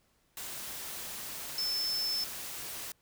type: tone in noise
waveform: sine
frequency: 5274 Hz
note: E8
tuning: in tune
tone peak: -30 dBFS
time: 1.58-2.24 s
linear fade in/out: 2 ms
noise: white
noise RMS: -41 dBFS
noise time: 0.37-2.92 s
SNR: +8 dB
effects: pink hiss -71 dBFS RMS until 3.01 s